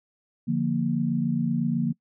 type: chord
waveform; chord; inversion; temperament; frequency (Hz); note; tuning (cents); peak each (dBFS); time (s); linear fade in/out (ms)
sine; Bb major; first; equal; 146.83 / 174.61 / 233.1; D3 / F3 / Bb3; 0 / 0 / 0; -28 / -27 / -25; 0.47-1.93; 20
effects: noise-tail reverb RT60 0.1 s tail -24 dB re dry